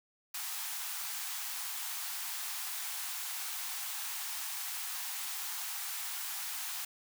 white high-pass noise, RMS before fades -39 dBFS, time 0.34-6.85 s, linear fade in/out 5 ms, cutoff 720 Hz, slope 96 dB/octave, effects none

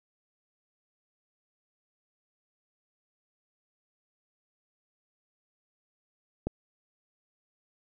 click, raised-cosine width 2 ms, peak -16 dBFS, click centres 6.47 s, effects none

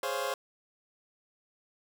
25% pulse chord, Db major seventh, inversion second, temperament equal, 415.3 / 523.3 / 554.4 / 698.5 Hz, Ab4 / C5 / Db5 / F5, 0 / 0 / 0 / 0 cents, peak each -35 / -31 / -32 / -35 dBFS, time 0.03-0.34 s, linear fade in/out 2 ms, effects none

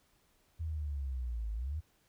sine linear two-way sweep, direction down then up, 82.41 to 52 to 82.41 Hz, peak -34 dBFS, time 0.59-1.81 s, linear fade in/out 20 ms, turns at 1.53 s, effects pink hiss -71 dBFS RMS until 2.08 s

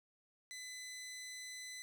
15% pulse tone, 2010 Hz, B6, 30 cents sharp, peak -40 dBFS, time 0.51-1.82 s, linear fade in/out 0 ms, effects none

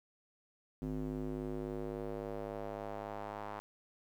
square tone with band-pass filter sweep, 51.8 Hz, G#1, 4 cents flat, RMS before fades -41 dBFS, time 0.82-3.6 s, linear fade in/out 0 ms, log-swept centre 250 to 940 Hz, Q 1.9, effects 11-bit

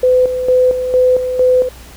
sine tone with tremolo, 506 Hz, B4, 42 cents sharp, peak -7 dBFS, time 0.03-1.69 s, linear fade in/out 5 ms, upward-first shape square, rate 2.2 Hz, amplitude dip 60%, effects added 60 Hz sine -36 dBFS peak until 1.96 s + pink hiss -39 dBFS RMS until 1.96 s

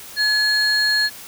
sine tone pair together, 1701 / 4282 Hz, G#6 / C8, +41 / +39 cents, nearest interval octave + major third, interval 1598 cents, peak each -16 dBFS, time 0.16-1.1 s, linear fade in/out 50 ms, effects tanh soft clip ceiling -12 dBFS + white hiss -38 dBFS RMS until 1.27 s

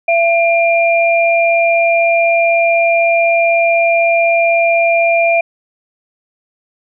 sine tone pair together, 674 / 2393 Hz, E5 / D7, +38 / +32 cents, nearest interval octave + minor seventh, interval 2194 cents, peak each -10 / -14 dBFS, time 0.08-5.41 s, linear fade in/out 5 ms, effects none

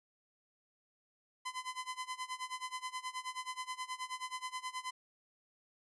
sawtooth tone with tremolo, 1019 Hz, C6, 46 cents flat, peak -33 dBFS, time 1.45-4.91 s, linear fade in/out 10 ms, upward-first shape sine, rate 9.4 Hz, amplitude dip 90%, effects resampled to 24000 Hz

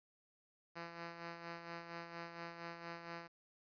5% pulse tone with tremolo, 169.3 Hz, E3, 46 cents sharp, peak -33 dBFS, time 0.75-3.28 s, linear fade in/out 20 ms, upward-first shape sine, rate 4.3 Hz, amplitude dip 55%, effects resampled to 11025 Hz + 12-bit

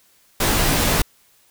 pink noise with comb filter, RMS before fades -18 dBFS, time 0.4-1.02 s, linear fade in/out 5 ms, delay 16 ms, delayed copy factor -0.7, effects white hiss -57 dBFS RMS until 1.5 s

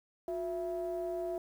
triangle ring-modulated tone, 154.1 Hz, D#3, 16 cents flat, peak -28 dBFS, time 0.28-1.38 s, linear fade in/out 2 ms, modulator 513 Hz, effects tanh soft clip ceiling -25 dBFS + 10-bit

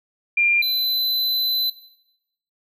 sine / square tone pair in turn, 2392 / 4023 Hz, D7 / B7, +31 / +31 cents, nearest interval major sixth, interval 900 cents, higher second, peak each -15 / -20 dBFS, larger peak first, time 0.37-0.62 / 0.62-1.7 s, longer second, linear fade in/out 5 ms, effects noise-tail reverb RT60 0.9 s tail -18 dB re dry

